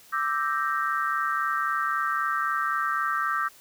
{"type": "chord", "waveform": "sine", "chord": "E half-diminished seventh", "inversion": "third", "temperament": "equal", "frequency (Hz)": [1174.7, 1318.5, 1568, 1864.7], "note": ["D6", "E6", "G6", "Bb6"], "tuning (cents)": [0, 0, 0, 0], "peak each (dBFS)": [-28, -28, -30, -34], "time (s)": [0.12, 3.49], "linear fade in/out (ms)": 20, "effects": ["white hiss -53 dBFS RMS until 3.6 s"]}